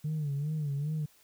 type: tone with vibrato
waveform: sine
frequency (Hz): 147.9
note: D3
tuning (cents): +13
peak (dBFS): -28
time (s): 0.04-1.06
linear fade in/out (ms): 10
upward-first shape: sine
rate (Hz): 2.5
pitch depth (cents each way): 100
effects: tanh soft clip ceiling -27 dBFS + white hiss -63 dBFS RMS until 1.23 s